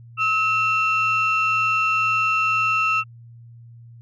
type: tone pair together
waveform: sine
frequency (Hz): 1290.5 / 2700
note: E6 / E7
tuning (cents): -37 / +41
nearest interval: octave + minor second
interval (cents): 1278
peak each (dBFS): -19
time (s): 0.17-3.04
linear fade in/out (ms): 50
effects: tanh soft clip ceiling -12 dBFS + added 117 Hz sine -41 dBFS peak until 4.01 s